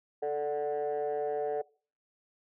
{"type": "chord", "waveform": "sine", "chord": "D major", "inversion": "second", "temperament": "equal", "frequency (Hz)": [440, 587.3, 740], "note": ["A4", "D5", "F#5"], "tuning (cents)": [0, 0, 0], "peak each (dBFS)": [-30, -34, -34], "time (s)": [0.22, 1.62], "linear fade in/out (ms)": 10, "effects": ["noise-tail reverb RT60 0.4 s tail -23 dB re dry", "tanh soft clip ceiling -25 dBFS"]}